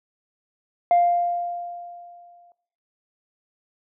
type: tone with exponential decay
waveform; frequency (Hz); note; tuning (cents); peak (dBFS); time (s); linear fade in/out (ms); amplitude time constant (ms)
sine; 698.5; F5; 0; -11; 0.91-2.52; 1; 350
effects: noise-tail reverb RT60 0.6 s tail -19 dB re dry + tanh soft clip ceiling -11 dBFS